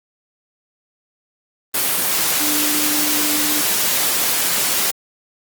sine tone in noise, 298.9 Hz, D4, 31 cents sharp, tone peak -24 dBFS, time 2.4-3.61 s, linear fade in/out 5 ms, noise white, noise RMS -18 dBFS, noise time 1.74-4.91 s, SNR -9 dB, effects high-pass 150 Hz 12 dB/octave + Opus 32 kbps

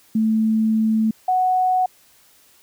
sine tone pair in turn, 220 / 740 Hz, A3 / F#5, 0 / 0 cents, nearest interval octave + major sixth, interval 2100 cents, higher second, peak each -15 dBFS, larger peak neither, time 0.15-1.11 / 1.28-1.86 s, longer first, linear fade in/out 5 ms, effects white hiss -54 dBFS RMS until 2.62 s

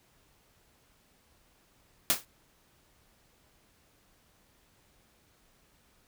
white noise with exponential decay, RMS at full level -21 dBFS, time 2.1-2.25 s, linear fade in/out 0 ms, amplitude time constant 31 ms, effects pink hiss -66 dBFS RMS until 6.07 s

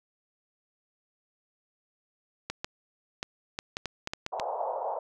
clicks, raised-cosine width 0.2 ms, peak -15 dBFS, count 10, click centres 2.5 / 2.645 / 3.229 / 3.589 / 3.769 / 3.857 / 4.074 / 4.135 / 4.264 / 4.398 s
white band-pass noise, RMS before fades -33 dBFS, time 4.32-4.99 s, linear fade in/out 5 ms, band 510 to 910 Hz, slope 48 dB/octave
effects none

